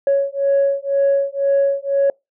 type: beating tone pair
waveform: sine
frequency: 554.4 / 556.4 Hz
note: C#5 / C#5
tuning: 0 / +6 cents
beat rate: 2 Hz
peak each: -16 dBFS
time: 0.07-2.1 s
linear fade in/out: 2 ms
effects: noise-tail reverb RT60 0.2 s tail -26 dB re dry + tanh soft clip ceiling -9 dBFS